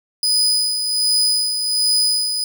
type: tone with tremolo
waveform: 35% pulse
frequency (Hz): 4978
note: D#8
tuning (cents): 0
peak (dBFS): -12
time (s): 0.23-2.44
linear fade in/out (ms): 2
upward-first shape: sine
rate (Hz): 1.3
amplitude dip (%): 50
effects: none